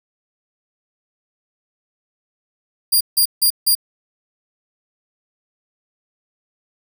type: tone bursts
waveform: 10% pulse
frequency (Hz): 4793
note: D8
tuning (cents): +34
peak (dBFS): -5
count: 4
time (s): 2.92-3.752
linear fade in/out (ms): 10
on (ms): 88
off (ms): 160
effects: none